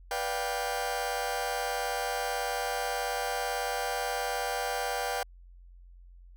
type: chord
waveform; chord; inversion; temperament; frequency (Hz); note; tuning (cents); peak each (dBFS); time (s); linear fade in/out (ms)
sawtooth; G dominant seventh; first; just; 490 / 588 / 705.6 / 784; B4 / D5 / F5 / G5; -14 / +2 / +18 / 0; -32 / -34 / -33 / -29; 0.11-5.23; 2
effects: added 44 Hz sine -49 dBFS peak until 6.36 s